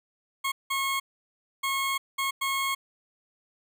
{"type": "tone bursts at uneven times", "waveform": "20% pulse", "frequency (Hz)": 1088, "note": "C#6", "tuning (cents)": -33, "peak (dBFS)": -21, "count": 5, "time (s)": [[0.44, 0.52], [0.7, 1], [1.63, 1.98], [2.18, 2.31], [2.41, 2.75]], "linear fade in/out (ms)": 10, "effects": []}